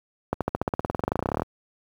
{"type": "accelerating click train", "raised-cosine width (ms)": 1, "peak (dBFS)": -9, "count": 25, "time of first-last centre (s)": [0.33, 1.42], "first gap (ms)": 77, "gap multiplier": 0.95, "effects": ["high-pass 60 Hz 12 dB/octave", "8-bit"]}